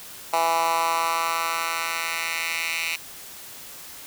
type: tone with high-pass filter sweep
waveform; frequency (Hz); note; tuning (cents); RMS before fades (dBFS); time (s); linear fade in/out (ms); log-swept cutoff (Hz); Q
10% pulse; 165.6; E3; +8; -25; 0.33-2.96; 5; 810 to 2400; 2.5
effects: white hiss -41 dBFS RMS until 4.06 s